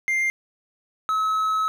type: tone pair in turn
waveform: triangle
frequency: 2102 / 1288.3 Hz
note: C7 / E6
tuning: +7 / -40 cents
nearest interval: minor sixth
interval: 847 cents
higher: first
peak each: -18 dBFS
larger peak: neither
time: 0.08-0.3 / 1.09-1.68 s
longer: second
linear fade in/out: 0 ms
effects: none